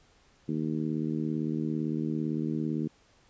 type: harmonic tone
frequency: 77.78 Hz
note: D#2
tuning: in tune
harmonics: 2 / 3 / 4 / 5 / 6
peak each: -33 / -32 / -33 / -40 / -48 dBFS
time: 0.48-2.88 s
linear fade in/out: 10 ms
effects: pink hiss -63 dBFS RMS until 3.29 s + resampled to 16000 Hz